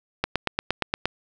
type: click train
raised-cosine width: 0.3 ms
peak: -6 dBFS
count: 8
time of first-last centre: 0.24-1.056 s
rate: 8.58 Hz
effects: none